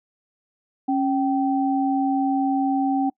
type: tone pair together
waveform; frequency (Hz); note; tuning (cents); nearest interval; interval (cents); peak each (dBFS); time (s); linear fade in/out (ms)
sine; 274 / 774.5; C#4 / G5; -20 / -21; octave + tritone; 1799; -20 / -23; 0.88-3.1; 10
effects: noise-tail reverb RT60 0.1 s tail -25 dB re dry